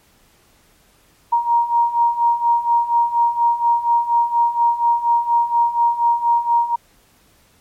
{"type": "beating tone pair", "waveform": "sine", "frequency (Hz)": [938, 942.2], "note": ["A#5", "A#5"], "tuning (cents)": [11, 18], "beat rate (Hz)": 4.2, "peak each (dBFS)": [-19, -15], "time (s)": [1.32, 6.76], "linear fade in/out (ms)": 10, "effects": ["pink hiss -55 dBFS RMS until 7.6 s", "MP3 64 kbps"]}